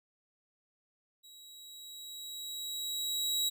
sawtooth tone with level ramp, 3864 Hz, B7, 39 cents flat, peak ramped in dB -50 to -25 dBFS, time 1.23-3.5 s, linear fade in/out 20 ms, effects none

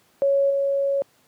sine tone with level steps, 555 Hz, C#5, 2 cents sharp, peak -16 / -19 dBFS, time 0.22-1.02 s, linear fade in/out 0 ms, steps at 0.5 s, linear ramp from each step 5 ms, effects pink hiss -60 dBFS RMS until 1.27 s + high-pass 150 Hz 12 dB/octave

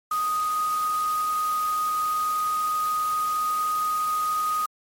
sine tone in noise, 1244.5 Hz, D#6, in tune, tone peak -22 dBFS, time 0.11-4.66 s, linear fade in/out 5 ms, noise white, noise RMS -38 dBFS, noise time 0.11-4.66 s, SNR +13 dB, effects MP3 64 kbps

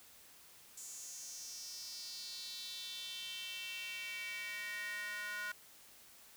square tone with high-pass filter sweep, 207.7 Hz, G#3, in tune, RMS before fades -45 dBFS, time 0.77-5.52 s, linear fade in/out 5 ms, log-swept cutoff 7300 to 1500 Hz, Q 4.7, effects white hiss -60 dBFS RMS until 6.36 s

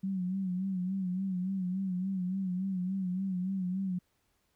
sine tone with vibrato, 186.9 Hz, F#3, 18 cents sharp, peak -30 dBFS, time 0.03-3.99 s, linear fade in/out 10 ms, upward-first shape sine, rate 3.5 Hz, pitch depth 72 cents each way, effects pink hiss -75 dBFS RMS until 4.55 s

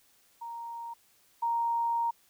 sine tone pair in turn, 932 / 932 Hz, A#5 / A#5, -1 / -1 cents, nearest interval unison, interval 0 cents, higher neither, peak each -37 / -26 dBFS, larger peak second, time 0.41-0.94 / 1.42-2.11 s, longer second, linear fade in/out 10 ms, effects white hiss -65 dBFS RMS until 2.29 s

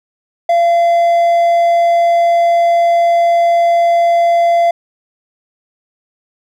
triangle tone, 684 Hz, F5, 36 cents flat, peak -6 dBFS, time 0.49-4.71 s, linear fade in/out 5 ms, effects none

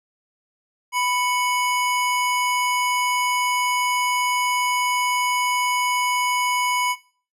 square tone pair together, 991.8 / 2217 Hz, B5 / C#7, +7 / 0 cents, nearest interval octave + major second, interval 1393 cents, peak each -22 / -25 dBFS, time 0.92-6.96 s, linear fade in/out 50 ms, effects noise-tail reverb RT60 0.4 s tail -18 dB re dry + resampled to 32000 Hz

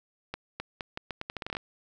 accelerating click train, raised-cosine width 0.3 ms, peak -18 dBFS, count 14, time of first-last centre 0.34-1.569 s, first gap 260 ms, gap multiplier 0.8, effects none

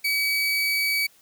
30% pulse tone, 2277 Hz, C#7, 46 cents sharp, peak -19 dBFS, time 0.04-1.07 s, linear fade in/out 10 ms, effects white hiss -57 dBFS RMS until 1.21 s + high-pass 60 Hz 12 dB/octave

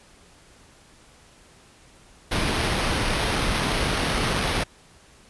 pink noise with sample-and-hold, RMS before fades -24 dBFS, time 2.31-4.64 s, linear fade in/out 10 ms, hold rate 7350 Hz, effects pink hiss -53 dBFS RMS until 5.29 s + resampled to 24000 Hz

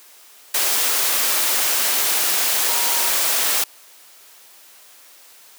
sine tone in noise, 944 Hz, A#5, 22 cents sharp, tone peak -30 dBFS, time 2.69-3.09 s, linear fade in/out 5 ms, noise white, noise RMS -19 dBFS, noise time 0.54-3.64 s, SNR -14 dB, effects white hiss -47 dBFS RMS until 5.58 s + high-pass 400 Hz 12 dB/octave

